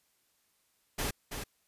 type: noise with echo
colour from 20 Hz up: pink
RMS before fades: -33 dBFS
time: 0.98-1.11 s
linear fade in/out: 10 ms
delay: 330 ms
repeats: 1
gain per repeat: -6 dB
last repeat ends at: 1.44 s
effects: white hiss -73 dBFS RMS until 1.67 s + resampled to 32000 Hz